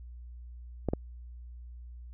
clicks, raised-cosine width 2 ms, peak -15 dBFS, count 2, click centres 0.887 / 0.935 s, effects added 60 Hz sine -43 dBFS peak until 2.13 s

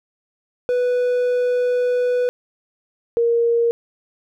triangle / sine tone pair in turn, 493.9 / 467.9 Hz, B4 / A#4, 0 / +6 cents, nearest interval minor second, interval 94 cents, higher first, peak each -14 / -14 dBFS, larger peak neither, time 0.69-2.29 / 3.17-3.71 s, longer first, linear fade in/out 0 ms, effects none

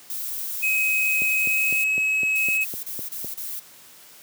violet noise, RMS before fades -30 dBFS, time 0.1-1.84 s, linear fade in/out 2 ms
triangle tone with pitch glide, 2544 to 2565 Hz, D#7 to E7, +38 to -48 cents, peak -18 dBFS, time 0.62-2.65 s, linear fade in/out 20 ms, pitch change +14 cents, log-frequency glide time 1.34-1.83 s
click train, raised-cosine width 2 ms, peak -22 dBFS, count 9, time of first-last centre 1.22-3.245 s, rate 3.95 Hz
violet noise bursts, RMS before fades -32 dBFS, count 5, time 2.35-3.6 s, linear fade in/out 10 ms, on 230 ms, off 25 ms
effects white hiss -48 dBFS RMS until 4.22 s + high-pass 100 Hz 12 dB/octave

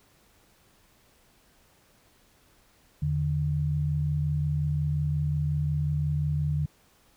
sine tone pair together, 82.7 / 148.29 Hz, E2 / D3, +6 / +17 cents, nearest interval minor seventh, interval 1011 cents, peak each -30 / -25 dBFS, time 3.02-6.66 s, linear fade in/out 5 ms, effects pink hiss -62 dBFS RMS until 7.16 s

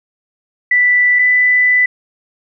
sine tone pair in turn, 1975.5 / 1991.5 Hz, B6 / B6, 0 / +14 cents, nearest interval unison, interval 14 cents, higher second, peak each -8 dBFS, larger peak neither, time 0.71-1.19 / 1.19-1.86 s, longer second, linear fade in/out 5 ms, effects none

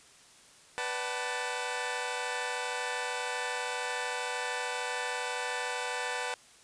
15% pulse chord, B minor seventh, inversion none, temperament equal with one note detuned, 493.9 / 587.3 / 757.3 / 880 Hz, B4 / D5 / F#5 / A5, 0 / 0 / +40 / 0 cents, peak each -30 / -36 / -32 / -31 dBFS, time 0.78-6.34 s, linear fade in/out 0 ms, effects white hiss -57 dBFS RMS until 6.63 s + resampled to 22050 Hz

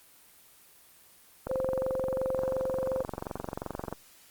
click train, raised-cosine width 1 ms, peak -19 dBFS, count 57, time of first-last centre 1.47-3.926 s, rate 22.8 Hz
sine tone, 523 Hz, C5, 1 cent flat, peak -28 dBFS, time 1.49-3.03 s, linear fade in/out 10 ms
effects white hiss -57 dBFS RMS until 4.3 s + Opus 24 kbps

